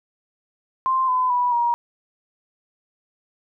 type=tone with pitch steps; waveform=sine; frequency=1046.5 / 1013.2 / 980.9 / 949.7 Hz; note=C6 / B5 / B5 / A#5; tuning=0 / +44 / -12 / +32 cents; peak=-17 dBFS; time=0.86-1.74 s; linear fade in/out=0 ms; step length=220 ms; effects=none